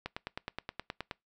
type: click train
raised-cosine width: 0.3 ms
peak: -20 dBFS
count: 11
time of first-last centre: 0.06-1.112 s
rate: 9.51 Hz
effects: noise-tail reverb RT60 0.2 s tail -24 dB re dry